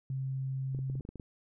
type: tone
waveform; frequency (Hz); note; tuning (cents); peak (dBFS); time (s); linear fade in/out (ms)
sine; 133.2; C3; +31; -32; 0.1-1; 2
type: clicks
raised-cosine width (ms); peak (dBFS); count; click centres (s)
3; -31; 9; 0.748 / 0.79 / 0.899 / 0.954 / 1.008 / 1.051 / 1.09 / 1.157 / 1.198
effects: none